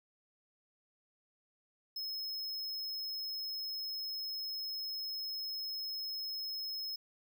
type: tone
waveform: square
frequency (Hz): 5170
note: E8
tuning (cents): -34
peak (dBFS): -38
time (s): 1.96-6.96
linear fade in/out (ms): 5
effects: none